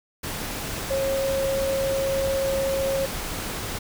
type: tone in noise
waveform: sine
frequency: 542 Hz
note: C#5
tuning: 39 cents flat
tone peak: -22 dBFS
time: 0.9-3.06 s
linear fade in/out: 10 ms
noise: pink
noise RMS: -31 dBFS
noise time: 0.23-3.79 s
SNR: +6 dB
effects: none